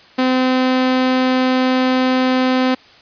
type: tone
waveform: sawtooth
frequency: 257 Hz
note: C4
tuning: 31 cents flat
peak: -9 dBFS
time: 0.18-2.75 s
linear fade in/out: 10 ms
effects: white hiss -45 dBFS RMS until 3.01 s + resampled to 11025 Hz